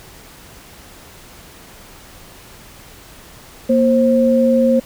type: tone pair together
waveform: sine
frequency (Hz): 235.7 / 529.1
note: A#3 / C5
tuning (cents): +19 / +19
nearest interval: octave + major second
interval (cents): 1400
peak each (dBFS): -13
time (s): 3.69-4.8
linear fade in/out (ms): 10
effects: pink hiss -41 dBFS RMS until 4.85 s